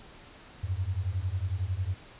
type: beating tone pair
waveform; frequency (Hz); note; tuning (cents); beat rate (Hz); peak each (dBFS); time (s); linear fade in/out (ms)
sine; 87.6 / 98.6; F2 / G2; +6 / +11; 11; -31; 0.63-1.95; 10
effects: pink hiss -51 dBFS RMS until 2.19 s + resampled to 8000 Hz